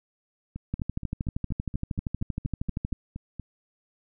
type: two click trains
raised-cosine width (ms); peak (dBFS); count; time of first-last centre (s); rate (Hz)
5; -16 / -23; 29 / 13; 0.74-2.928 / 0.56-3.397; 12.8 / 4.23
effects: none